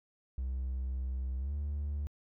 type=tone with pitch glide; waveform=triangle; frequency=64.5 to 72.82 Hz; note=C2 to D2; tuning=-24 to -14 cents; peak=-30 dBFS; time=0.38-2.07 s; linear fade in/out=0 ms; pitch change=+210 cents; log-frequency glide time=1.38-1.53 s; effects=tanh soft clip ceiling -27 dBFS